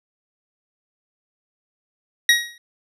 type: tone with exponential decay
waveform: 25% pulse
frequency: 1895 Hz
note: A#6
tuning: 28 cents sharp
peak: -5 dBFS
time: 2.29-2.58 s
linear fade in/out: 2 ms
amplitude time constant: 62 ms
effects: low-pass 10000 Hz 12 dB/octave